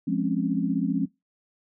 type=chord; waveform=sine; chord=Db major seventh; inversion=first; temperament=equal; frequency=174.61 / 207.7 / 261.6 / 277.2 Hz; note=F3 / Ab3 / C4 / Db4; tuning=0 / 0 / 0 / 0 cents; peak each=-28 dBFS; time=0.07-1.06 s; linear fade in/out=10 ms; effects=noise-tail reverb RT60 0.2 s tail -20 dB re dry